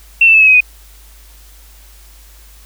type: tone with pitch steps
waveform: sine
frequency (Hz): 2700 / 2657 / 2614 / 2572 / 2531 / 2490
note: E7 / E7 / E7 / E7 / D#7 / D#7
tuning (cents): +41 / +13 / -15 / -43 / +29 / +1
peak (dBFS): -4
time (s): 0.21-0.606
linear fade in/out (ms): 5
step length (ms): 66
effects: added 51 Hz sine -39 dBFS peak until 2.65 s + white hiss -45 dBFS RMS until 2.65 s